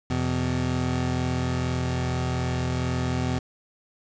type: tone pair together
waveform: 25% pulse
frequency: 84.23 / 126.2 Hz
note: E2 / B2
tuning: +38 / +38 cents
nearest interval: perfect fifth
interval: 700 cents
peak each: -24 / -22 dBFS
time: 0.1-3.39 s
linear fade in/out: 5 ms
effects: resampled to 16000 Hz + 8-bit